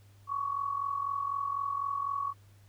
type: tone with amplitude modulation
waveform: sine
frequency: 1120 Hz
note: C#6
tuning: 18 cents sharp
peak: -27 dBFS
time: 0.27-2.34 s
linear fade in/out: 50 ms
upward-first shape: sine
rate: 44 Hz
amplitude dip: 70%
effects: added 100 Hz sine -55 dBFS peak until 2.68 s + pink hiss -66 dBFS RMS until 2.68 s